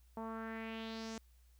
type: tone with low-pass filter sweep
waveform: sawtooth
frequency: 223.9 Hz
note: A3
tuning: 30 cents sharp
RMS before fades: -44 dBFS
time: 0.17-1.18 s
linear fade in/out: 2 ms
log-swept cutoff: 900 to 6900 Hz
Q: 3
effects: added 60 Hz sine -62 dBFS peak until 1.59 s + white hiss -75 dBFS RMS until 1.59 s